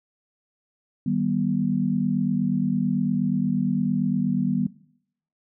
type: chord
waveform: sine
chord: Eb augmented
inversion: none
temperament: just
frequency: 155.56 / 194.45 / 243.1 Hz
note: Eb3 / G3 / B3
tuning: 0 / -14 / -27 cents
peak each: -27 / -25 / -24 dBFS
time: 1.06-4.67 s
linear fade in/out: 5 ms
effects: noise-tail reverb RT60 0.7 s tail -19 dB re dry